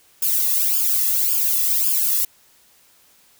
violet noise with flanger, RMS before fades -19 dBFS, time 0.22-2.25 s, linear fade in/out 5 ms, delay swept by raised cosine 0.5 to 1.34 ms, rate 1.8 Hz, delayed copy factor -0.95, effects white hiss -55 dBFS RMS until 3.39 s

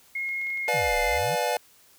sine tone with pitch glide, 2154 to 2088 Hz, C7 to C7, +50 to -4 cents, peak -27 dBFS, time 0.15-1.18 s, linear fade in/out 5 ms, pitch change -54 cents, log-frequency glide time 0.59-1.05 s
clicks, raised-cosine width 0.2 ms, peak -32 dBFS, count 6, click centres 0.29 / 0.415 / 0.469 / 0.503 / 0.574 / 0.678 s
square chord, B diminished seventh, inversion none, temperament just, 493.9 / 592.7 / 711.2 / 853.4 Hz, B4 / D5 / F5 / Ab5, 0 / +16 / +31 / +47 cents, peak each -30 dBFS, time 0.68-1.57 s, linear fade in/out 2 ms
sine exponential two-way sweep, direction down then up, 185.5 to 30.18 to 185.5 Hz, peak -33 dBFS, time 0.73-1.36 s, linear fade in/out 20 ms, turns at 0.98 s
effects white hiss -57 dBFS RMS until 1.98 s

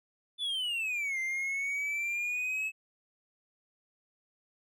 triangle exponential two-way sweep, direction down then up, 3520 to 2080 to 2600 Hz, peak -29 dBFS, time 0.38-2.72 s, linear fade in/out 50 ms, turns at 1.19 s, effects none

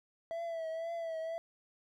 triangle tone with vibrato, 659.3 Hz, E5, in tune, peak -34 dBFS, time 0.31-1.38 s, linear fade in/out 0 ms, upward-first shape triangle, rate 2 Hz, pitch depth 54 cents each way, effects none

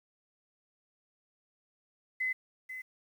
sine tone with echo, 2033 Hz, B6, 50 cents sharp, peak -29 dBFS, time 2.2-2.33 s, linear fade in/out 10 ms, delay 490 ms, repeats 1, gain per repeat -10 dB, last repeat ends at 2.82 s, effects 10-bit

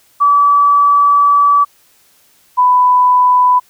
sine tone pair in turn, 1150 / 995.8 Hz, D6 / B5, -37 / +14 cents, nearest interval major second, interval 249 cents, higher first, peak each -6 dBFS, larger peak neither, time 0.2-1.65 / 2.57-3.6 s, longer first, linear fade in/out 20 ms, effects white hiss -51 dBFS RMS until 3.69 s

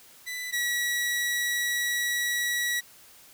sawtooth tone pair in turn, 1988 / 1931.4 Hz, B6 / B6, +11 / -39 cents, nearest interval minor second, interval 50 cents, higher first, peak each -29 / -22 dBFS, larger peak second, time 0.26-0.52 / 0.52-2.81 s, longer second, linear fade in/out 20 ms, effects white hiss -53 dBFS RMS until 3.33 s

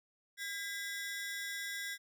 sawtooth ring-modulated tone, 1809 Hz, A6, 48 cents sharp, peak -32 dBFS, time 0.37-1.98 s, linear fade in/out 50 ms, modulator 192 Hz, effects none

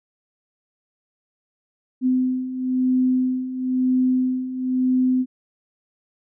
sine beating tone pair, 254.9 / 255.9 Hz, C4 / C4, -45 / -38 cents, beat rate 1 Hz, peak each -24 / -19 dBFS, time 2.01-5.26 s, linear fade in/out 50 ms, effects none

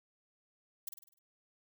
violet noise with echo, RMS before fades -39 dBFS, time 0.87-0.89 s, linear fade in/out 5 ms, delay 50 ms, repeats 6, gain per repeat -6 dB, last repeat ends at 1.19 s, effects none

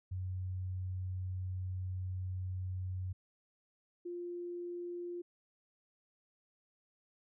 sine tone pair in turn, 92.5 / 349.9 Hz, F#2 / F4, 0 / +3 cents, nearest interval octave + major seventh, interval 2303 cents, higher second, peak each -36 / -39 dBFS, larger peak first, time 0.11-3.13 / 4.05-5.22 s, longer first, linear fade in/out 10 ms, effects none

